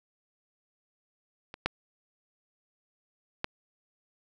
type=clicks; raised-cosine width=0.3 ms; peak=-25 / -10 / -13 dBFS; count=3; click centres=1.541 / 1.66 / 3.444 s; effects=none